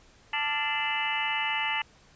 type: harmonic tone with a mistuned harmonic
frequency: 293.7 Hz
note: D4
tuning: in tune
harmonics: 3 / 4 / 5 / 6 / 7 / 8 / 9 / 10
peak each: -32 / -39 / -42 / -35 / -32 / -43 / -33 / -34 dBFS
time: 0.33-1.82 s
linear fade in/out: 5 ms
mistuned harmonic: 5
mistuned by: -110 cents
effects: pink hiss -58 dBFS RMS until 2.15 s + resampled to 16000 Hz